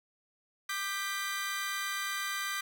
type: chord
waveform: sawtooth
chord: G major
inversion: second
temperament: equal with one note detuned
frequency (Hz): 1193.1 / 1568 / 1975.5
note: D6 / G6 / B6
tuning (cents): +27 / 0 / 0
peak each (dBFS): -34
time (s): 0.69-2.61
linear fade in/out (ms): 5
effects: none